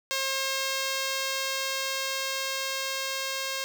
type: tone with level ramp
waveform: 5% pulse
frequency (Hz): 536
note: C5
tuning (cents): +42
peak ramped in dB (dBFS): -15 to -18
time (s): 0.11-3.64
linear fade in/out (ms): 0
effects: none